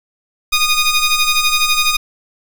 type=ring-modulated tone; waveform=15% pulse; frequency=1234 Hz; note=D#6; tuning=15 cents flat; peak=-3 dBFS; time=0.52-1.97 s; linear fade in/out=10 ms; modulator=1240 Hz; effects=none